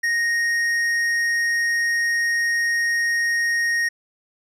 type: tone with tanh clipping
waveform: sine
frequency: 1864.7 Hz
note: A#6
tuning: in tune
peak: -20 dBFS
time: 0.03-3.89 s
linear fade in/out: 10 ms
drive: 10 dB
effects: none